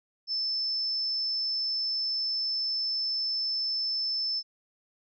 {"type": "tone", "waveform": "sine", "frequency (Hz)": 5274, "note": "E8", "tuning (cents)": 0, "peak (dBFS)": -27, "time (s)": [0.27, 4.43], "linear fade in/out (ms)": 50, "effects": []}